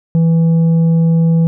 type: tone with tanh clipping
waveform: sine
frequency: 164.81 Hz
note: E3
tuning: in tune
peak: -9 dBFS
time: 0.15-1.47 s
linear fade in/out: 0 ms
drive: 5 dB
effects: none